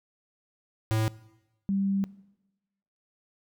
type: tone pair in turn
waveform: square / sine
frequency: 110 / 196.22 Hz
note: A2 / G3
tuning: 0 / +2 cents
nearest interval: minor seventh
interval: 1002 cents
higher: second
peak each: -24 dBFS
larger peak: neither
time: 0.91-1.08 / 1.69-2.04 s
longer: second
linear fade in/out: 0 ms
effects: noise-tail reverb RT60 1.0 s tail -20 dB re dry